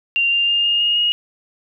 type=tone with pitch steps; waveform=sine; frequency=2775 / 2794 / 2814 / 2833 / 2853 / 2873 Hz; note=F7 / F7 / F7 / F7 / F7 / F7; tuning=-12 / 0 / +12 / +24 / +36 / +48 cents; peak=-14 dBFS; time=0.16-1.12 s; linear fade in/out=0 ms; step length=160 ms; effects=none